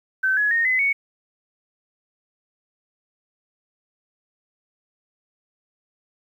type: tone with pitch steps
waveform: sine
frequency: 1537 / 1685.8 / 1849 / 2028 / 2224 Hz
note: G6 / G#6 / A#6 / B6 / C#7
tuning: -35 / +25 / -15 / +45 / +5 cents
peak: -17 dBFS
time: 0.23-0.93 s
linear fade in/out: 10 ms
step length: 140 ms
effects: 9-bit